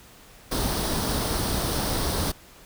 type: noise with comb filter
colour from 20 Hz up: pink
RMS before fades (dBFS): -26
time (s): 0.51-2.32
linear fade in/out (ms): 10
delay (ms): 0.21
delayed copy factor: +0.5
effects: pink hiss -50 dBFS RMS until 2.65 s